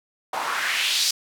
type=noise with band-pass filter sweep; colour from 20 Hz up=white; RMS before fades=-24 dBFS; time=0.33-1.11 s; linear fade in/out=5 ms; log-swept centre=800 to 5200 Hz; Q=2.3; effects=none